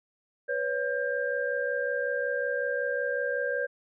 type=tone cluster; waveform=sine; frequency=494.6 / 560 / 1595 Hz; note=B4 / C#5 / G6; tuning=+3 / +18 / +30 cents; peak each=-31 dBFS; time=0.48-3.67 s; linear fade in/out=20 ms; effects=none